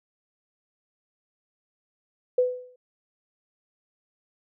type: tone with exponential decay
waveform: sine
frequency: 500 Hz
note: B4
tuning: 21 cents sharp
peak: -15 dBFS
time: 2.38-2.76 s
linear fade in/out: 5 ms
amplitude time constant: 81 ms
effects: none